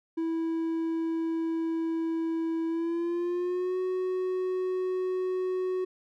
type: tone with pitch glide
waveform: triangle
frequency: 327.6 to 369.8 Hz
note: E4 to F#4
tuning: -11 to -1 cents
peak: -25 dBFS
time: 0.17-5.85 s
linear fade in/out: 10 ms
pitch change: +210 cents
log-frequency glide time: 2.67-3.78 s
effects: none